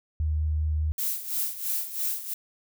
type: tone with vibrato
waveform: sine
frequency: 77 Hz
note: D#2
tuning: 17 cents flat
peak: -23 dBFS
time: 0.2-0.92 s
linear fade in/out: 0 ms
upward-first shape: sine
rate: 5 Hz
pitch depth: 9 cents each way
type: noise with tremolo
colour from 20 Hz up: violet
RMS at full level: -27 dBFS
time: 0.98-2.34 s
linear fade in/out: 5 ms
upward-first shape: sine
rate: 3 Hz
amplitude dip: 75%
effects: none